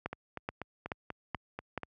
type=two click trains; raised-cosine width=0.5 ms; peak=-23 / -19 dBFS; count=8 / 5; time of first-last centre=0.13-1.833 / 0.06-1.777 s; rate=4.11 / 2.33 Hz; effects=high-pass 60 Hz 12 dB/octave